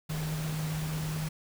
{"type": "tone in noise", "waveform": "sine", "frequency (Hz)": 155.56, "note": "D#3", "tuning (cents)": 0, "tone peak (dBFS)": -31, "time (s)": [0.09, 1.29], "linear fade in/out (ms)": 10, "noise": "pink", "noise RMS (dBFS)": -40, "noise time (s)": [0.09, 1.29], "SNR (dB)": 6, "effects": []}